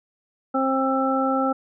harmonic tone, 265.7 Hz, C4, 27 cents sharp, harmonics 1 / 2 / 3 / 5, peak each -23 / -25 / -26 / -25 dBFS, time 0.54-1.53 s, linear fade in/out 10 ms, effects none

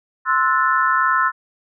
sine chord, F# half-diminished seventh, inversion second, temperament equal with one note detuned, 1046.5 / 1318.5 / 1461.3 / 1760 Hz, C6 / E6 / F#6 / A6, 0 / 0 / -22 / 0 cents, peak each -19 / -18 / -21 / -23 dBFS, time 0.25-1.32 s, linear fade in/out 50 ms, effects none

